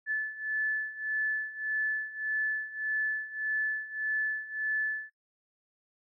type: beating tone pair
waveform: sine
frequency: 1736 / 1737.7 Hz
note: A6 / A6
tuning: -24 / -22 cents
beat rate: 1.7 Hz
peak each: -34 / -31 dBFS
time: 0.06-5.1 s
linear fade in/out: 50 ms
effects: noise-tail reverb RT60 0.1 s tail -18 dB re dry